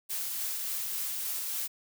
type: noise with tremolo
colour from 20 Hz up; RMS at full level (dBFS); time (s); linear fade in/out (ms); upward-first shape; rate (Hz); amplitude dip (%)
blue; -33; 0.09-1.68; 20; triangle; 3.5; 25
effects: none